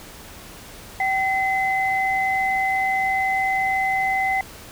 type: tone pair together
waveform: sine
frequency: 769 / 2041 Hz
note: G5 / C7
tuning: -33 / -44 cents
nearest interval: octave + perfect fourth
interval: 1689 cents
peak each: -21 / -22 dBFS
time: 1-4.41 s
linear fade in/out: 2 ms
effects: pink hiss -41 dBFS RMS until 4.71 s